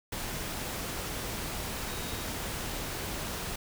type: tone in noise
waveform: sine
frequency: 3755 Hz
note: A#7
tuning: 12 cents sharp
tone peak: -47 dBFS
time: 1.88-2.24 s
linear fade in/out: 5 ms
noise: pink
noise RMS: -36 dBFS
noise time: 0.12-3.56 s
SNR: -14 dB
effects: none